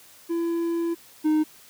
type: tone pair in turn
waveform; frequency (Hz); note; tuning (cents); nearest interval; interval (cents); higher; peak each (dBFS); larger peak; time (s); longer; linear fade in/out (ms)
triangle; 336.6 / 308.6; E4 / D#4; +36 / -14; major second; 150; first; -21 / -16; second; 0.29-0.95 / 1.24-1.44; first; 20
effects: white hiss -51 dBFS RMS until 1.69 s + high-pass 60 Hz 12 dB/octave